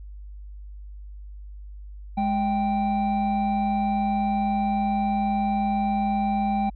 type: tone pair together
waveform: triangle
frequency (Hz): 207.7 / 784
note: G#3 / G5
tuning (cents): 0 / 0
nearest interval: octave + major seventh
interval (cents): 2300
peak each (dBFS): -22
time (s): 2.17-6.7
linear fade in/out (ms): 10
effects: added 50 Hz sine -37 dBFS peak until 6.75 s + resampled to 11025 Hz